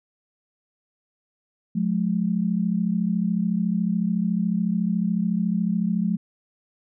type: tone pair together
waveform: sine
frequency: 179.4 / 213.3 Hz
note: F3 / G#3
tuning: +47 / +46 cents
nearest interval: minor third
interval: 299 cents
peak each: -23 dBFS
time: 1.75-6.17 s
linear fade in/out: 10 ms
effects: none